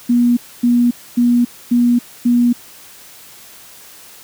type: tone bursts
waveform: sine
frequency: 241 Hz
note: B3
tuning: 42 cents flat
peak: -9 dBFS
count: 5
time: 0.09-2.53 s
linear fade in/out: 10 ms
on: 280 ms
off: 260 ms
effects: white hiss -40 dBFS RMS until 4.23 s + high-pass 60 Hz 12 dB/octave